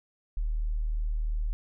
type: tone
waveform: sine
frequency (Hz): 38.54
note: D#1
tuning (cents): -16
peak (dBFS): -26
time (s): 0.37-1.53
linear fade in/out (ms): 0
effects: none